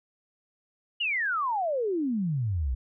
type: exponential sweep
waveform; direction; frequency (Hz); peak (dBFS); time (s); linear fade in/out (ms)
sine; down; 2960 to 58.27; -25; 1-2.75; 10
effects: none